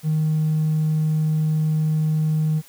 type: tone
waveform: triangle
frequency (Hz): 155.56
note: D#3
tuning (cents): 0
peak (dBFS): -14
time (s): 0.03-2.62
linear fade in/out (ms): 50
effects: tanh soft clip ceiling -14 dBFS + white hiss -49 dBFS RMS until 2.68 s